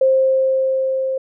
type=tone with level ramp; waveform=sine; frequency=528 Hz; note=C5; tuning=16 cents sharp; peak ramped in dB=-10 to -18 dBFS; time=0.01-1.18 s; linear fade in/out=5 ms; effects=none